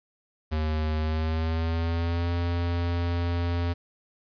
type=tone with pitch glide; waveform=square; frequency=77.78 to 86.3 Hz; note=D#2 to F2; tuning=0 to -20 cents; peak=-25 dBFS; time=0.51-3.74 s; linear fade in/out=20 ms; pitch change=+180 cents; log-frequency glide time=0.99-2.31 s; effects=resampled to 11025 Hz + 9-bit